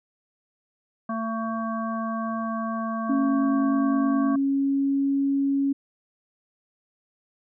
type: harmonic tone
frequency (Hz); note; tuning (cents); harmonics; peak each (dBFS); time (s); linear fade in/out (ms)
224.7; A3; +37; 1 / 3 / 5 / 7; -28 / -33 / -31 / -41; 1.09-4.36; 5
type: tone with pitch glide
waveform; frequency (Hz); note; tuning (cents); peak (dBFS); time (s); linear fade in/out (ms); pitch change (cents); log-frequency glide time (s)
sine; 274.3 to 276.8; C#4 to C#4; -18 to -2; -20; 3.09-5.73; 10; +16; 3.98-5.17
effects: none